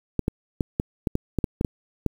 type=clicks; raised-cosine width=3 ms; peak=-9 dBFS; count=11; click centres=0.193 / 0.281 / 0.608 / 0.799 / 1.072 / 1.154 / 1.387 / 1.442 / 1.611 / 1.648 / 2.063 s; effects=7-bit